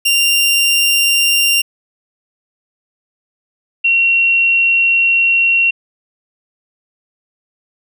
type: tone pair in turn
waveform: sawtooth / sine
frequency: 2782 / 2736 Hz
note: F7 / F7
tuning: -7 / -36 cents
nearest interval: unison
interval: 29 cents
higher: first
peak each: -7 / -9 dBFS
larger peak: first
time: 0.05-1.62 / 3.84-5.71 s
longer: second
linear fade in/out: 10 ms
effects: none